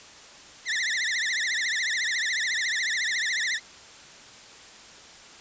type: tone with vibrato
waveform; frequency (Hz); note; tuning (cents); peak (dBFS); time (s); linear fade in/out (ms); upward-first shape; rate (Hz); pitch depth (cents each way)
sawtooth; 1900; A#6; +33; -21; 0.65-3.6; 50; triangle; 14; 200
effects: white hiss -47 dBFS RMS until 5.4 s + resampled to 16000 Hz